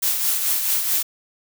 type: noise with tremolo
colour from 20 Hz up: blue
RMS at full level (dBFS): -19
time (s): 0.02-1.03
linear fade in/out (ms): 10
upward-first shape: triangle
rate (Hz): 4.6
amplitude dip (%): 50
effects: none